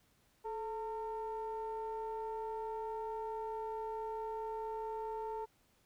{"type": "ring-modulated tone", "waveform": "triangle", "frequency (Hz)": 233.1, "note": "A#3", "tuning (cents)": 0, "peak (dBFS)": -33, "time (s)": [0.44, 5.46], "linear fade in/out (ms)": 20, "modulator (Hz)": 667, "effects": ["pink hiss -72 dBFS RMS until 5.85 s"]}